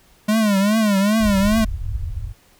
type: tone with vibrato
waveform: square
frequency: 207.7 Hz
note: G#3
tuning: in tune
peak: -15 dBFS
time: 0.28-1.65 s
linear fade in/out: 10 ms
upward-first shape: triangle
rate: 2.5 Hz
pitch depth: 150 cents each way
type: low-pass noise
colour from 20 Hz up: pink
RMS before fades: -25 dBFS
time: 1.19-2.34 s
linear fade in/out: 50 ms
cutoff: 110 Hz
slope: 48 dB/octave
effects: pink hiss -54 dBFS RMS until 2.59 s